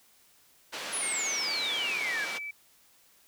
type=band-pass noise; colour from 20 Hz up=white; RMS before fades=-38 dBFS; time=0.72-2.39 s; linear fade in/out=20 ms; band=280 to 3900 Hz; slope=12 dB/octave
type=exponential sweep; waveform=sine; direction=down; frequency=10830 to 1568 Hz; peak=-30 dBFS; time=0.92-2.26 s; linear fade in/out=20 ms
type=tone with pitch glide; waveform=sine; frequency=2166 to 2308 Hz; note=C#7 to D7; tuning=-41 to -31 cents; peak=-35 dBFS; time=1.02-2.51 s; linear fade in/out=5 ms; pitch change=+110 cents; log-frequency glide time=1.14-1.57 s
effects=white hiss -62 dBFS RMS until 3.27 s